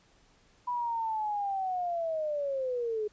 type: linear sweep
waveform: sine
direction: down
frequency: 987.8 to 415.3 Hz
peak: -29 dBFS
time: 0.67-3.08 s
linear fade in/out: 10 ms
effects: pink hiss -64 dBFS RMS until 3.12 s + resampled to 16000 Hz